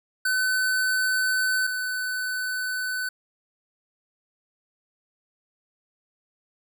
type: tone pair in turn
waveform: square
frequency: 1514 / 1505.8 Hz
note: F#6 / F#6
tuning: +39 / +30 cents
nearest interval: unison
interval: 9 cents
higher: first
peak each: -22 / -27 dBFS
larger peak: first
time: 0.25-1.67 / 1.67-3.09 s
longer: neither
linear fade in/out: 5 ms
effects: none